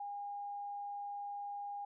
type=tone; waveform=sine; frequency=812 Hz; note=G#5; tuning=39 cents flat; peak=-40 dBFS; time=0-1.85 s; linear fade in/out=5 ms; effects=none